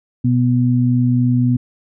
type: tone pair together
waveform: sine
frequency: 123.45 / 246.9 Hz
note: B2 / B3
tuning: 0 / 0 cents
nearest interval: octave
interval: 1200 cents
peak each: -14 / -15 dBFS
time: 0.24-1.57 s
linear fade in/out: 10 ms
effects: none